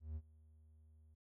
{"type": "tone with ADSR envelope", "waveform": "triangle", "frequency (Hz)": 77.78, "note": "D#2", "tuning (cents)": 0, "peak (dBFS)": -38, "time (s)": [0, 1.15], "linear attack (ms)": 160, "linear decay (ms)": 53, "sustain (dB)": -22, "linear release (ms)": 12, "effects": []}